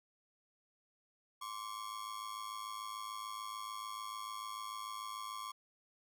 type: ring-modulated tone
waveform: 45% pulse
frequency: 1100 Hz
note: C#6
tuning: 14 cents flat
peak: -39 dBFS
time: 1.41-5.52 s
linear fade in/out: 10 ms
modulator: 53.4 Hz
effects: none